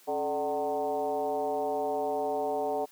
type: tone with frequency modulation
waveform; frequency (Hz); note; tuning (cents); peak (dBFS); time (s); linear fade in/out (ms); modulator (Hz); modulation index
sine; 593; D5; +17; -27; 0.07-2.86; 20; 159; 1.6
effects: white hiss -58 dBFS RMS until 2.91 s + high-pass 200 Hz 12 dB/octave